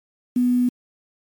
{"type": "tone with quantisation", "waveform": "sine", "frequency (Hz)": 246.9, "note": "B3", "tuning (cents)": 0, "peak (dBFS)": -15, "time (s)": [0.36, 0.69], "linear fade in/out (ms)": 5, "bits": 7, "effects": ["MP3 96 kbps"]}